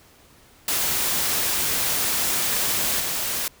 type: noise with level steps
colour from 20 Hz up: white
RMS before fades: -23 / -26 dBFS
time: 0.68-3.48 s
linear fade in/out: 2 ms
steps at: 3 s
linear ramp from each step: 2 ms
effects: pink hiss -53 dBFS RMS until 3.6 s